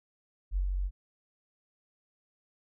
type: tone with ADSR envelope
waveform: sine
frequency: 46.63 Hz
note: F#1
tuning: 14 cents sharp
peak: -25 dBFS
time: 0.51-0.91 s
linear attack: 54 ms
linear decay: 96 ms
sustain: -3 dB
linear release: 52 ms
effects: none